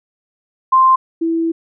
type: tone pair in turn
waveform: sine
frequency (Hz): 1046.5 / 329.6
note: C6 / E4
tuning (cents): 0 / 0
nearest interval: octave + minor sixth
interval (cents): 2000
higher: first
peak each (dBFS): -7 / -14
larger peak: first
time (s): 0.72-0.96 / 1.21-1.52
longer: second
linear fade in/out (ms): 10
effects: none